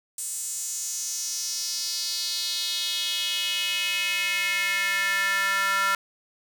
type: tone with high-pass filter sweep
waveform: square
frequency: 196 Hz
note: G3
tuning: in tune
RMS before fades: -27 dBFS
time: 0.18-5.95 s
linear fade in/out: 2 ms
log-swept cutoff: 8300 to 1400 Hz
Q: 3.6
effects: none